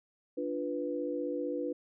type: chord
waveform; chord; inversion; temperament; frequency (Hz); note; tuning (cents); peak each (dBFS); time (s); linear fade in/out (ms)
sine; B diminished; first; equal; 293.7 / 349.2 / 493.9; D4 / F4 / B4; 0 / 0 / 0; -36 / -38 / -35; 0.37-1.73; 10
effects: none